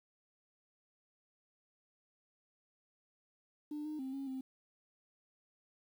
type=tone with pitch steps; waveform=sine; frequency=298.3 / 305.7 / 264 / 273.5 / 262.6 Hz; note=D4 / D#4 / C4 / C#4 / C4; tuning=+27 / -30 / +16 / -23 / +6 cents; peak=-37 dBFS; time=3.71-4.41 s; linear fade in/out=5 ms; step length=140 ms; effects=tanh soft clip ceiling -36 dBFS + 11-bit